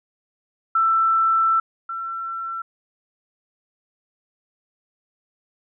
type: tone pair in turn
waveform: sine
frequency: 1332 / 1347.5 Hz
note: E6 / E6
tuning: +18 / +38 cents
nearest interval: unison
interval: 20 cents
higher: second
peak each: -15 / -26 dBFS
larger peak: first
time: 0.75-1.6 / 1.89-2.62 s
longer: first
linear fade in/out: 5 ms
effects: none